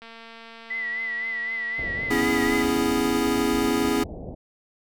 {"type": "click train", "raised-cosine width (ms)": 0.3, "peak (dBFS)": -28, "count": 630, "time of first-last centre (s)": [0.02, 2.779], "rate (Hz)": 228}
{"type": "tone with vibrato", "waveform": "sine", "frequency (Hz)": 1981, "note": "B6", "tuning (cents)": 5, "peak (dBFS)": -26, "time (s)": [0.7, 2.63], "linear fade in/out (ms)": 10, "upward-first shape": "triangle", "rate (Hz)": 3.9, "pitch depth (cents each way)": 67}
{"type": "low-pass noise", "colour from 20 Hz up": "pink", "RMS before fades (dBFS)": -36, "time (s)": [1.78, 4.35], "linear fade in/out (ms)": 10, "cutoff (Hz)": 730, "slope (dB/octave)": 48}
{"type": "chord", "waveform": "square", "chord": "C# minor seventh", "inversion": "third", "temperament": "equal", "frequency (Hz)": [246.9, 277.2, 329.6, 415.3], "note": ["B3", "C#4", "E4", "G#4"], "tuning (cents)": [0, 0, 0, 0], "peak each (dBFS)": -27, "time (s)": [2.1, 4.04], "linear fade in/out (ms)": 10}
{"effects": []}